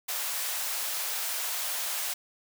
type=high-pass noise; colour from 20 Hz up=white; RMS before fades=-32 dBFS; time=0.08-2.14 s; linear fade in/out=10 ms; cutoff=560 Hz; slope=24 dB/octave; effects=none